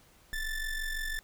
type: ring-modulated tone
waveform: square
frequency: 889 Hz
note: A5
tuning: 18 cents sharp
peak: -30 dBFS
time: 0.33-1.19 s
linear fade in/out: 0 ms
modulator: 866 Hz
effects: pink hiss -61 dBFS RMS until 1.23 s